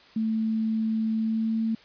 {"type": "tone with pitch glide", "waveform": "sine", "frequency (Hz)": [221.1, 223.7], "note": ["A3", "A3"], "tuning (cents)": [9, 29], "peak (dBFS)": -23, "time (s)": [0.16, 1.75], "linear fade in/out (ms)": 5, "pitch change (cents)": 20, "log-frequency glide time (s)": [1.13, 1.62], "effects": ["white hiss -53 dBFS RMS until 1.84 s", "resampled to 11025 Hz"]}